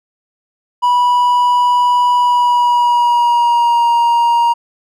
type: tone with pitch glide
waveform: triangle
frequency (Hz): 979 to 941.3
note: B5 to A#5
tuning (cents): -15 to +17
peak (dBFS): -7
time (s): 0.82-4.54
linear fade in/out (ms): 20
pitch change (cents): -68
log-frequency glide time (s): 2.15-3.87
effects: none